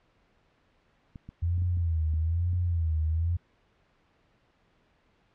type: clicks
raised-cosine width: 5 ms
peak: -30 dBFS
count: 7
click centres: 1.158 / 1.29 / 1.579 / 1.621 / 1.772 / 2.137 / 2.532 s
type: tone with vibrato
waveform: sine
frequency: 83.5 Hz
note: E2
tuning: 23 cents sharp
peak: -24 dBFS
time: 1.42-3.37 s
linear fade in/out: 10 ms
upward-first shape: sine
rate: 1.1 Hz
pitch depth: 110 cents each way
effects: pink hiss -67 dBFS RMS until 5.34 s + low-pass 3000 Hz 12 dB/octave